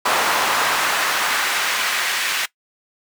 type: noise with high-pass filter sweep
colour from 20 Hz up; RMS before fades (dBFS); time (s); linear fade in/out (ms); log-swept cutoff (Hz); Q
brown; -20; 0.05-2.46; 10; 910 to 2100; 1.1
effects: noise-tail reverb RT60 0.1 s tail -19 dB re dry